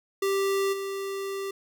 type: tone with level steps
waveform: square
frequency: 392 Hz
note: G4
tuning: in tune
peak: -24 / -31 dBFS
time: 0.22-1.51 s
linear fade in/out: 5 ms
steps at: 0.72 s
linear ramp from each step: 20 ms
effects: none